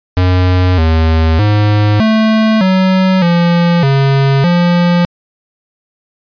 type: tone with pitch steps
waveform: square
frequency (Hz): 91.2 / 80.4 / 104.8 / 219.5 / 187.7 / 172 / 137 / 174.5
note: F#2 / E2 / G#2 / A3 / F#3 / F3 / C#3 / F3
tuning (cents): -24 / -43 / +16 / -4 / +25 / -26 / -20 / -1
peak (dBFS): -8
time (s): 0.17-5.05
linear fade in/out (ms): 0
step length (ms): 610
effects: resampled to 11025 Hz